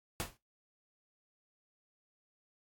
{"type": "noise with exponential decay", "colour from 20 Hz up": "pink", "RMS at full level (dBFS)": -32, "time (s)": [0.2, 0.37], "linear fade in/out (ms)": 0, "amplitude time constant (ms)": 35, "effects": ["noise-tail reverb RT60 0.2 s tail -18 dB re dry", "AAC 64 kbps"]}